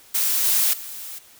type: noise with level steps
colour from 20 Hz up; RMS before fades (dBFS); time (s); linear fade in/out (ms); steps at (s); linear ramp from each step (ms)
blue; -21 / -19 / -35; 0.14-1.19; 10; 0.44 / 0.73; 5
effects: white hiss -50 dBFS RMS until 1.39 s